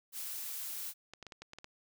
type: noise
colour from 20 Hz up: blue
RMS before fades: -41 dBFS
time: 0.12-0.94 s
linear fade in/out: 50 ms
type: clicks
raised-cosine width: 0.2 ms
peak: -30 dBFS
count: 8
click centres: 1.136 / 1.227 / 1.267 / 1.322 / 1.42 / 1.534 / 1.586 / 1.644 s
effects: none